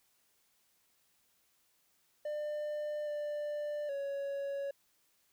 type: tone with pitch steps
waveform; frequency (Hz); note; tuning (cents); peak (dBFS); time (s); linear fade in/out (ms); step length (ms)
triangle; 598 / 592 / 558; D5 / D5 / C#5; +31 / +14 / +11; -33; 2.25-4.71; 5; 820
effects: white hiss -73 dBFS RMS until 5.32 s